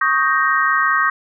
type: chord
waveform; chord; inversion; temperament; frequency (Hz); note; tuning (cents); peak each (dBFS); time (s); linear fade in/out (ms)
sine; Eb dominant seventh; third; equal with one note detuned; 1108.7 / 1253.9 / 1568 / 1864.7; Db6 / Eb6 / G6 / Bb6; 0 / +13 / 0 / 0; -19; 0.01-1.1; 5
effects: none